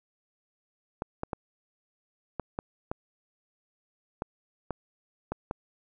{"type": "clicks", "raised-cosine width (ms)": 1, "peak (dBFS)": -17, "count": 10, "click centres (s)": [1.021, 1.234, 1.332, 2.397, 2.589, 2.915, 4.221, 4.707, 5.32, 5.511], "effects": []}